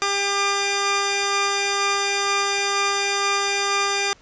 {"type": "tone pair together", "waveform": "10% pulse", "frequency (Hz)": [399.3, 1200], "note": ["G4", "D6"], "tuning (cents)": [32, 37], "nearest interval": "octave + perfect fifth", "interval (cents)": 1905, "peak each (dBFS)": -14, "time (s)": [0.02, 4.13], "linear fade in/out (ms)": 0, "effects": ["pink hiss -53 dBFS RMS until 4.21 s", "resampled to 16000 Hz"]}